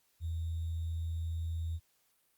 sine tone with sample-and-hold, 82.41 Hz, E2, in tune, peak -33 dBFS, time 0.2-1.8 s, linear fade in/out 50 ms, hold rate 3675 Hz, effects white hiss -73 dBFS RMS until 2.37 s + Opus 48 kbps

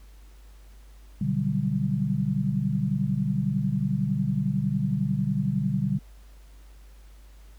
sine chord, G major seventh, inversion first, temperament equal, 123.47 / 146.83 / 185 / 196 Hz, B2 / D3 / F#3 / G3, 0 / 0 / 0 / 0 cents, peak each -30 / -27 / -31 / -27 dBFS, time 1.21-5.99 s, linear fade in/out 5 ms, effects added 50 Hz sine -46 dBFS peak until 7.58 s + pink hiss -60 dBFS RMS until 7.58 s

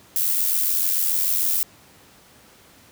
violet noise with amplitude modulation, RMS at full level -19 dBFS, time 0.16-1.63 s, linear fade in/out 0 ms, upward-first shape sine, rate 86.8 Hz, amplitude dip 50%, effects pink hiss -51 dBFS RMS until 2.91 s + high-pass 80 Hz 12 dB/octave

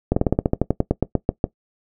slowing click train, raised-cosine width 2 ms, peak -3 dBFS, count 16, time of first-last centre 0.12-1.441 s, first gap 45 ms, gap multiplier 1.09, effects noise-tail reverb RT60 0.1 s tail -18 dB re dry

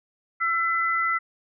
sine tone pair together, 1342.8 / 2012 Hz, E6 / B6, +32 / +32 cents, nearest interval perfect fifth, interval 700 cents, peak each -23 / -25 dBFS, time 0.4-1.19 s, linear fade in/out 20 ms, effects none

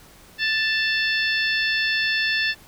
harmonic tone with a mistuned harmonic, 880 Hz, A5, in tune, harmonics 2 / 3 / 4 / 5 / 6, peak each -22 / -26 / -28 / -30 / -32 dBFS, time 0.38-2.55 s, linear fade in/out 50 ms, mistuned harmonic 3, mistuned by +18 cents, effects pink hiss -49 dBFS RMS until 2.67 s

